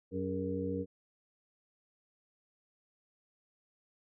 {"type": "harmonic tone with a mistuned harmonic", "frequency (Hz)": 94, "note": "F#2", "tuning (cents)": 28, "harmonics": [1, 2, 3, 4, 5], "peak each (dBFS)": [-41, -39, -38, -44, -37], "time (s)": [0.11, 0.86], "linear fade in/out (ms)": 50, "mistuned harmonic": 4, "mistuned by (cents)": 150, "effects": []}